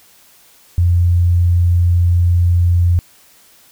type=tone; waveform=sine; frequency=87.31 Hz; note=F2; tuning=in tune; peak=-9 dBFS; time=0.78-2.99 s; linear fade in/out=0 ms; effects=white hiss -48 dBFS RMS until 3.71 s